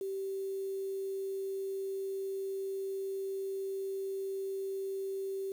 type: tone with quantisation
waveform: sine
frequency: 387.8 Hz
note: G4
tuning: 19 cents flat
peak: -34 dBFS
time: 0.01-5.52 s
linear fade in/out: 2 ms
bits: 9
effects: none